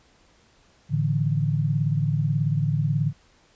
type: chord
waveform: sine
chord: A suspended fourth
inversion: none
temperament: just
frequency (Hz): 110 / 146.67 / 165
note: A2 / D3 / E3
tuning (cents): 0 / -2 / +2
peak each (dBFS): -26 / -22 / -28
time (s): 0.89-3.13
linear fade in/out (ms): 50
effects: pink hiss -59 dBFS RMS until 3.55 s + resampled to 16000 Hz